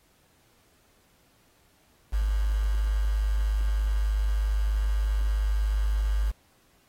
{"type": "tone with quantisation", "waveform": "sine", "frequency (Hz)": 51.6, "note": "G#1", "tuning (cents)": -10, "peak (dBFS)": -22, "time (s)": [2.12, 6.32], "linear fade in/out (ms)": 20, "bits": 7, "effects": ["pink hiss -64 dBFS RMS until 6.88 s", "AAC 48 kbps"]}